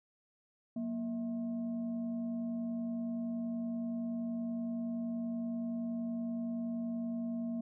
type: tone with frequency modulation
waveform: sine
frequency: 234.3 Hz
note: A#3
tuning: 9 cents sharp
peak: -34 dBFS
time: 0.76-7.61 s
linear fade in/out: 5 ms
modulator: 418 Hz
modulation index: 0.41
effects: none